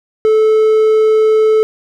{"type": "tone with hard clipping", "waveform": "triangle", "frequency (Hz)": 435.6, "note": "A4", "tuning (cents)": -17, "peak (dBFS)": -8, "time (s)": [0.25, 1.63], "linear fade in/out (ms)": 0, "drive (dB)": 6, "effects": []}